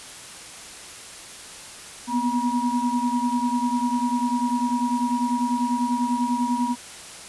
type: tone cluster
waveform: sine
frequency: 240.3 / 250.4 / 960 Hz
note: B3 / B3 / B5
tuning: -47 / +24 / -49 cents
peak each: -25 dBFS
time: 2.07-6.76 s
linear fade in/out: 50 ms
effects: white hiss -40 dBFS RMS until 7.28 s + resampled to 24000 Hz